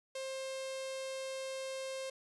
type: tone with notch filter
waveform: sawtooth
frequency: 530 Hz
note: C5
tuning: 22 cents sharp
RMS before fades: -41 dBFS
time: 0.15-2.1 s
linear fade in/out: 5 ms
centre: 1300 Hz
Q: 1
effects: resampled to 24000 Hz + 11-bit